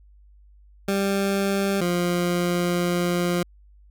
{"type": "tone pair in turn", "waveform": "20% pulse", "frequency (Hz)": [197.2, 175.69], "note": ["G3", "F3"], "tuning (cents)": [11, 11], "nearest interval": "major second", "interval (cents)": 200, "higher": "first", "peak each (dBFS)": -16, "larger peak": "neither", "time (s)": [[0.88, 1.81], [1.81, 3.43]], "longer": "second", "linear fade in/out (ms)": 5, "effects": ["added 50 Hz sine -49 dBFS peak until 3.9 s"]}